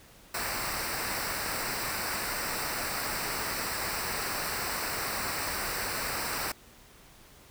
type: noise with comb filter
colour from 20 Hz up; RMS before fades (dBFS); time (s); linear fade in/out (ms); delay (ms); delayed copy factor
pink; -33; 0.34-6.52; 5; 0.3; -0.7
effects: pink hiss -55 dBFS RMS until 7.5 s